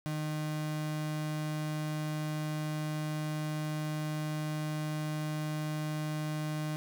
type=tone; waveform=35% pulse; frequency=153.3 Hz; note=D#3; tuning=25 cents flat; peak=-31 dBFS; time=0.06-6.76 s; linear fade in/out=0 ms; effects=none